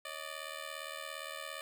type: ring-modulated tone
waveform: 10% pulse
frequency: 594 Hz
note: D5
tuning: 20 cents sharp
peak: -30 dBFS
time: 0.05-1.61 s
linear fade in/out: 0 ms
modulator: 38.7 Hz
effects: none